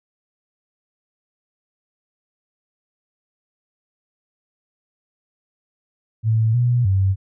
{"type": "tone with pitch steps", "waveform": "sine", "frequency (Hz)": [111.3, 121.8, 96.2], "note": ["A2", "B2", "G2"], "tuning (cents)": [20, -24, -32], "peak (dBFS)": -14, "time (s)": [6.23, 7.16], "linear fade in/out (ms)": 50, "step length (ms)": 310, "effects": []}